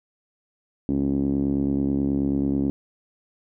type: tone with low-pass filter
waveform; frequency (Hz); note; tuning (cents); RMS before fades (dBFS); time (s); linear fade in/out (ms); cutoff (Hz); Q
5% pulse; 69.3; C#2; 0; -23; 0.89-2.7; 0; 270; 3.9
effects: none